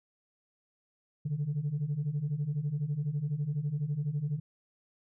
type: beating tone pair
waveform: sine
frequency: 139.2 / 151.2 Hz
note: C#3 / D#3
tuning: +8 / -49 cents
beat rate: 12 Hz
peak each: -33 / -30 dBFS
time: 1.25-4.4 s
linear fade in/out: 10 ms
effects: tanh soft clip ceiling -25 dBFS